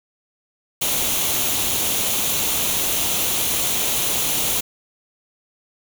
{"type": "noise with comb filter", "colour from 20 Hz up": "white", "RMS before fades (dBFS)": -21, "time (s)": [0.81, 4.61], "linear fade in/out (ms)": 10, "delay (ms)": 0.3, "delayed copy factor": 0.5, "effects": []}